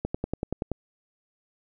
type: click train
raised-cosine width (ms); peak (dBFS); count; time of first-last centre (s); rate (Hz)
2; -14; 8; 0.05-0.717; 10.5
effects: none